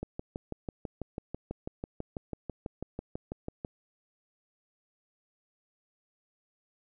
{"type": "click train", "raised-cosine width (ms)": 2, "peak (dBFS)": -22, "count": 23, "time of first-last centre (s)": [0.03, 3.648], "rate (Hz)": 6.08, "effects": []}